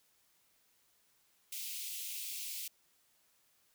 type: high-pass noise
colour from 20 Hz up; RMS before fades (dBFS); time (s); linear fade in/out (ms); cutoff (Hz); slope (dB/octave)
white; -42; 1.52-2.68; 5; 2300; 48
effects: white hiss -72 dBFS RMS until 3.74 s